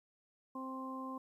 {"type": "harmonic tone", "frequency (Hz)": 262.5, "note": "C4", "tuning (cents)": 6, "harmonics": [1, 2, 3, 4], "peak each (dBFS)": [-43, -50, -54, -44], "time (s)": [0.55, 1.18], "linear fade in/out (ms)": 5, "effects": ["12-bit"]}